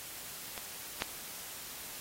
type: clicks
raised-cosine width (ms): 0.2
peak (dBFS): -22 / -13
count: 2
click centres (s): 0.578 / 1.021
effects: white hiss -45 dBFS RMS until 2 s + AAC 48 kbps